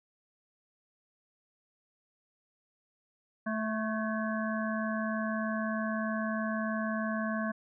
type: harmonic tone with a mistuned harmonic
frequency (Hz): 219.2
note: A3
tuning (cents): -6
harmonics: 1 / 3 / 5 / 7 / 8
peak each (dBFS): -32 / -37 / -39 / -40 / -41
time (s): 3.46-7.52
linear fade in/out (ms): 10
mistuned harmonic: 8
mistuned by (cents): -63
effects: none